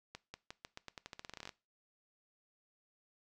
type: accelerating click train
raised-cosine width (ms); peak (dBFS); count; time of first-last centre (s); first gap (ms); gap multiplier
0.2; -28; 19; 0.15-1.492; 190; 0.87
effects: noise-tail reverb RT60 0.3 s tail -20 dB re dry